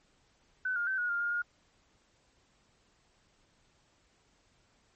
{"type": "tone with pitch steps", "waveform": "sine", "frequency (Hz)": [1510, 1415, 1541, 1449, 1402, 1415, 1425], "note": ["F#6", "F6", "G6", "F#6", "F6", "F6", "F6"], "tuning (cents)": [35, 22, -30, -37, 6, 22, 34], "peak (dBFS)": -29, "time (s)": [0.65, 1.42], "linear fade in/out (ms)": 5, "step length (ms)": 110, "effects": ["pink hiss -69 dBFS RMS until 4.95 s", "MP3 32 kbps"]}